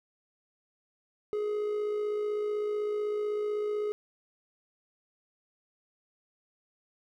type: tone with amplitude modulation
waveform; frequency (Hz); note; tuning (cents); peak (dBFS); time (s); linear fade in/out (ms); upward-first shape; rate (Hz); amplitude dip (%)
triangle; 419.6; G#4; +18; -25; 1.33-3.92; 0; sine; 55.9; 35
effects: none